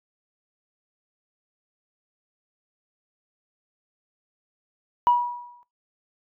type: tone with exponential decay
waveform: sine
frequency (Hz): 968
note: B5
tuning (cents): -35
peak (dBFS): -12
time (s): 5.07-5.63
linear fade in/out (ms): 0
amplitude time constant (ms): 120
effects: noise-tail reverb RT60 0.2 s tail -19 dB re dry + tanh soft clip ceiling -9 dBFS